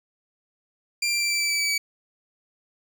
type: tone with pitch steps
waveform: 20% pulse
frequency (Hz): 2378 / 2364 / 2351 / 2337 / 2324 / 2310 / 2297 / 2284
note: D7 / D7 / D7 / D7 / D7 / D7 / D7 / D7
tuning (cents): +21 / +11 / +1 / -9 / -19 / -29 / -39 / -49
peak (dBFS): -17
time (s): 1.02-1.78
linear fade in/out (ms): 5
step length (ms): 95
effects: none